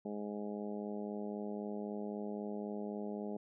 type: harmonic tone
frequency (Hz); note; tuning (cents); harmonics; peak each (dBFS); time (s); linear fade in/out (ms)
103.83; G#2; 0; 2 / 3 / 4 / 5 / 6 / 7 / 8; -41 / -48 / -44 / -50 / -49 / -54 / -54; 0.05-3.37; 5
effects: none